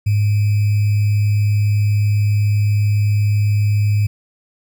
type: tone with sample-and-hold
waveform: sine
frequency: 103.83 Hz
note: G#2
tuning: in tune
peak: -12 dBFS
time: 0.06-4.07 s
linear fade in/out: 10 ms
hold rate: 2450 Hz
effects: none